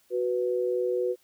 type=tone pair together; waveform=sine; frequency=370 / 493.9 Hz; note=F#4 / B4; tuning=0 / 0 cents; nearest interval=perfect fourth; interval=500 cents; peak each=-27 / -27 dBFS; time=0.1-1.16 s; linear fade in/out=50 ms; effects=white hiss -65 dBFS RMS until 1.23 s